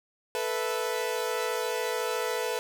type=chord; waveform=sawtooth; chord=A suspended second; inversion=none; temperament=equal; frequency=440 / 493.9 / 659.3 Hz; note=A4 / B4 / E5; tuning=0 / 0 / 0 cents; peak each=-28 / -27 / -33 dBFS; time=0.35-2.59 s; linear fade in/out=0 ms; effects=none